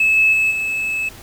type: tone with level steps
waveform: triangle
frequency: 2600 Hz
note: E7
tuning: 24 cents flat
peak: -9 / -7 / -11 / -17 dBFS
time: 0-1.09 s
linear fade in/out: 5 ms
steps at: 0.16 / 0.32 / 0.5 s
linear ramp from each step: 20 ms
effects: tanh soft clip ceiling -8 dBFS + pink hiss -40 dBFS RMS until 1.22 s